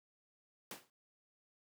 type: noise with exponential decay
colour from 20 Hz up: pink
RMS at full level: -42 dBFS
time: 0.71-0.9 s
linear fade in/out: 1 ms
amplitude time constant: 41 ms
effects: high-pass 200 Hz 12 dB/octave